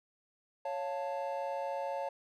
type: chord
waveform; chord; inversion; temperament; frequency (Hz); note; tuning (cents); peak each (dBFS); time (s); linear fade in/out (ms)
triangle; Db augmented; none; equal with one note detuned; 554.4 / 698.5 / 883.1; Db5 / F5 / A5; 0 / 0 / +6; -35 / -39 / -37; 0.65-2.09; 5
effects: none